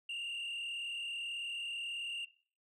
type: tone with frequency modulation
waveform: sine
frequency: 2794 Hz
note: F7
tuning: in tune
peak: -35 dBFS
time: 0.09-2.25 s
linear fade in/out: 5 ms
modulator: 38.3 Hz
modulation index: 1.8
effects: noise-tail reverb RT60 0.4 s tail -19 dB re dry + tanh soft clip ceiling -37 dBFS